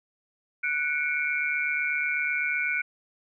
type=tone cluster; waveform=sine; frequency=1480 / 2195 / 2343 Hz; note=F#6 / C#7 / D7; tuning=0 / -18 / -5 cents; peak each=-29 dBFS; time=0.63-2.82 s; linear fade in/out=10 ms; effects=none